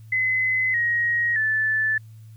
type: tone with pitch steps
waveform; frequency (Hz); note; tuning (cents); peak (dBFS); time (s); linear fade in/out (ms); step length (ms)
sine; 2034 / 1886.9 / 1750.4; C7 / A#6 / A6; -50 / +21 / -9; -19; 0.12-1.98; 5; 620
effects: added 110 Hz sine -41 dBFS peak until 2.36 s + white hiss -63 dBFS RMS until 2.36 s